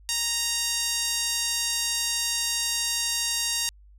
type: tone with band-pass filter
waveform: 5% pulse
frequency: 932.3 Hz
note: A#5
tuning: in tune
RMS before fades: -27 dBFS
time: 0.09-3.69 s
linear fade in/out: 0 ms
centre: 5400 Hz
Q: 0.65
effects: added 50 Hz sine -49 dBFS peak until 3.98 s